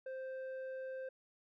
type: tone with low-pass filter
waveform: square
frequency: 523.3 Hz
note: C5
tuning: in tune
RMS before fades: -44 dBFS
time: 0.06-1.09 s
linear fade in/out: 5 ms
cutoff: 1100 Hz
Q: 5.7
effects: none